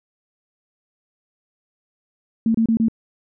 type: tone bursts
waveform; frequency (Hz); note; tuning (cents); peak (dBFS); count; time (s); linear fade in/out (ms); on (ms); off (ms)
sine; 225.7; A3; +44; -14; 4; 2.46-2.884; 2; 85; 28
effects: none